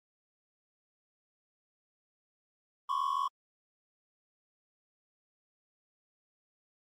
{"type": "tone cluster", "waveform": "triangle", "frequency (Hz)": [1011, 1090, 1136], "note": ["B5", "C#6", "C#6"], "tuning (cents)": [40, -29, 42], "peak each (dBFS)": [-33, -30, -34], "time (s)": [2.89, 3.28], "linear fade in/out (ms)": 5, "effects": ["Opus 32 kbps"]}